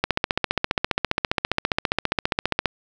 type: click train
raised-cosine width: 0.3 ms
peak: -3 dBFS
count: 40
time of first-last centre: 0.04-2.657 s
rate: 14.9 Hz
effects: none